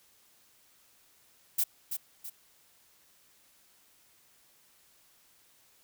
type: noise with echo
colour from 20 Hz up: violet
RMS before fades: -27 dBFS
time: 1.58-1.64 s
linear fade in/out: 10 ms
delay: 330 ms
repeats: 2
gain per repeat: -7 dB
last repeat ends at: 2.3 s
effects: white hiss -64 dBFS RMS until 5.83 s